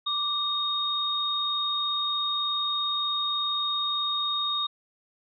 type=tone pair together; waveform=sine; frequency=1174.7 / 3719 Hz; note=D6 / A#7; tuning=0 / -5 cents; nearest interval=octave + minor sixth; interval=1995 cents; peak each=-31 / -26 dBFS; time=0.06-4.67 s; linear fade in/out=10 ms; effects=none